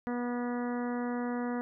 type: harmonic tone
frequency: 243 Hz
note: B3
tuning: 28 cents flat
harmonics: 1 / 2 / 3 / 4 / 5 / 6 / 7 / 8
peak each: -32 / -38 / -42 / -44 / -46 / -48 / -49 / -50 dBFS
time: 0.07-1.61 s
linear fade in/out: 0 ms
effects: none